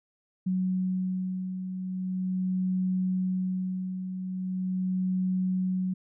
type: beating tone pair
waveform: sine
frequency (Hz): 185 / 185.41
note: F#3 / F#3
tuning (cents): 0 / +4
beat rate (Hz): 0.41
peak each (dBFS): -35 / -27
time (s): 0.46-5.94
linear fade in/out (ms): 10
effects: none